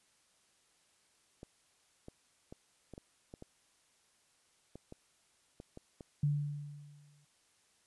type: clicks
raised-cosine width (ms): 2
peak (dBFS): -34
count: 12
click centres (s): 1.431 / 2.084 / 2.525 / 2.937 / 2.979 / 3.339 / 3.424 / 4.756 / 4.924 / 5.601 / 5.774 / 6.008
type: tone with exponential decay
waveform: sine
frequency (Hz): 145.8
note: D3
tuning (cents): -12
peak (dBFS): -26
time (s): 6.23-7.25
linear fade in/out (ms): 5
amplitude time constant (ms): 220
effects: white hiss -71 dBFS RMS until 7.86 s + resampled to 24000 Hz